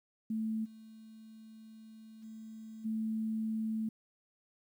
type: tone with level steps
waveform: sine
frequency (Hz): 220.3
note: A3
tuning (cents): +2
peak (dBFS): -32 / -50 / -45 / -32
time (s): 0.3-3.89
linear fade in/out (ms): 5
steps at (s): 0.64 / 2.22 / 2.84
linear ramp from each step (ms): 20
effects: 11-bit